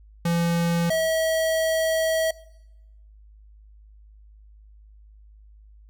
square tone pair in turn, 169.9 / 644.1 Hz, F3 / E5, -47 / -40 cents, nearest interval octave + major seventh, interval 2307 cents, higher second, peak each -21 dBFS, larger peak neither, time 0.25-0.9 / 0.9-2.31 s, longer second, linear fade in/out 5 ms, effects noise-tail reverb RT60 0.9 s tail -21 dB re dry + added 52 Hz sine -47 dBFS peak until 5.89 s

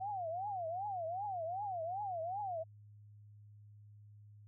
sine tone with vibrato, 733 Hz, F#5, 16 cents flat, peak -37 dBFS, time 0-2.64 s, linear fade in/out 20 ms, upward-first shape triangle, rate 2.6 Hz, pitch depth 260 cents each way, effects added 104 Hz sine -55 dBFS peak until 4.47 s

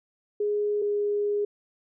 sine tone pair in turn, 415.3 / 412 Hz, G#4 / G#4, 0 / -14 cents, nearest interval unison, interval 14 cents, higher first, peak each -23 dBFS, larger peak neither, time 0.4-0.82 / 0.82-1.45 s, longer second, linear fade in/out 5 ms, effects none

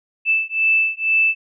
sine beating tone pair, 2637 / 2639.1 Hz, E7 / E7, 0 / +1 cents, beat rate 2.1 Hz, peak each -18 dBFS, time 0.25-1.35 s, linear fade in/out 50 ms, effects none

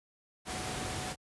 sine tone in noise, 740 Hz, F#5, in tune, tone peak -44 dBFS, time 0.45-1.16 s, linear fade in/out 50 ms, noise pink, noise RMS -37 dBFS, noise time 0.45-1.16 s, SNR -10 dB, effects high-pass 60 Hz 12 dB/octave + resampled to 24000 Hz

